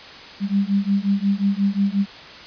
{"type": "beating tone pair", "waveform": "sine", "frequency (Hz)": [196, 201.6], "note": ["G3", "G3"], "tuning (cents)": [0, 49], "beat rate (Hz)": 5.6, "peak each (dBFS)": -20, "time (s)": [0.4, 2.06], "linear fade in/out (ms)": 50, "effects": ["white hiss -39 dBFS RMS until 2.46 s", "resampled to 11025 Hz"]}